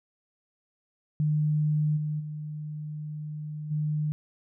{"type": "tone with level steps", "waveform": "sine", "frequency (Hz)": 151.5, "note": "D#3", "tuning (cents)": -46, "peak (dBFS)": [-22, -27, -33, -25], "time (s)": [1.2, 4.12], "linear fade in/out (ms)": 0, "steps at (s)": [1.96, 2.19, 3.7], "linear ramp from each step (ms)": 20, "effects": []}